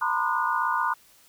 sine tone cluster, 917 / 984 / 1040 / 1214 / 1455 Hz, A#5 / B5 / C6 / D#6 / F#6, -29 / -7 / -11 / -43 / -29 cents, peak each -29 dBFS, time 0.01-0.94 s, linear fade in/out 10 ms, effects white hiss -57 dBFS RMS until 1.28 s

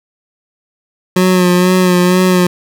25% pulse tone with vibrato, 181.5 Hz, F#3, 33 cents flat, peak -4 dBFS, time 1.16-2.47 s, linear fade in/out 5 ms, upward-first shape sine, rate 2.1 Hz, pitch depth 32 cents each way, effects none

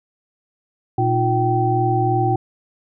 sine tone cluster, 119 / 312.7 / 355.7 / 773 Hz, A#2 / D#4 / F4 / G5, +36 / +9 / +32 / -24 cents, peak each -19 / -26 / -22 / -19 dBFS, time 0.98-2.36 s, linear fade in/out 5 ms, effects none

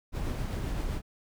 brown noise with tremolo, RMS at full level -31 dBFS, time 0.12-1.02 s, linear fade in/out 50 ms, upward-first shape sine, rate 7.7 Hz, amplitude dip 25%, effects none

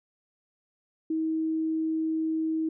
sine tone, 319 Hz, D#4, 43 cents sharp, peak -25 dBFS, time 1.1-2.69 s, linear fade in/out 5 ms, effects none

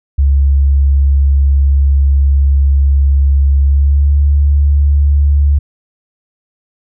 sine tone with pitch glide, 69.3 to 71.66 Hz, C#2 to D2, 0 to -42 cents, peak -6 dBFS, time 0.18-5.59 s, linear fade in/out 10 ms, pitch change +58 cents, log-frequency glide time 3.62-4.15 s, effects none

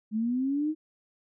sine linear sweep, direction up, 210 to 316.8 Hz, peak -25 dBFS, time 0.11-0.75 s, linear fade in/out 50 ms, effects none

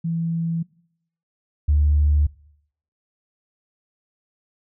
sine tone pair in turn, 166 / 73.9 Hz, E3 / D2, +12 / +11 cents, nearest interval octave + major second, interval 1401 cents, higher first, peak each -21 / -13 dBFS, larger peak second, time 0.04-0.63 / 1.68-2.27 s, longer neither, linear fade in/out 10 ms, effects noise-tail reverb RT60 0.7 s tail -23 dB re dry + tanh soft clip ceiling -9 dBFS

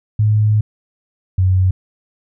sine tone pair in turn, 106.7 / 93.13 Hz, G#2 / F#2, +47 / +12 cents, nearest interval major second, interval 235 cents, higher first, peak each -10 dBFS, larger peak neither, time 0.19-0.61 / 1.38-1.71 s, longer first, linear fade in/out 5 ms, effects none

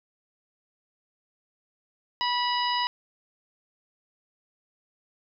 harmonic tone with a mistuned harmonic, 977 Hz, B5, 19 cents flat, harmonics 1 / 2 / 3 / 4 / 5, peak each -26 / -33 / -31 / -35 / -33 dBFS, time 2.21-2.87 s, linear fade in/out 0 ms, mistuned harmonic 5, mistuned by +30 cents, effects none

